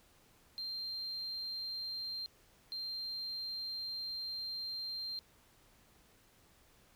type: tone bursts at uneven times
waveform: sine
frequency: 4170 Hz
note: C8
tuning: 7 cents flat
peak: -37 dBFS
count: 2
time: 0.58-2.26 / 2.72-5.19 s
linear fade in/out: 0 ms
effects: tanh soft clip ceiling -35 dBFS + pink hiss -66 dBFS RMS until 6.95 s